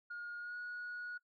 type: tone with pitch glide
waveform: sine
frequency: 1428 to 1454.6 Hz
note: F6 to F#6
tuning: +38 to -30 cents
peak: -40 dBFS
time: 0.1-1.18 s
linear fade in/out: 10 ms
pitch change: +32 cents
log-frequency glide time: 0.39-0.56 s
effects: noise-tail reverb RT60 0.1 s tail -22 dB re dry + tanh soft clip ceiling -39 dBFS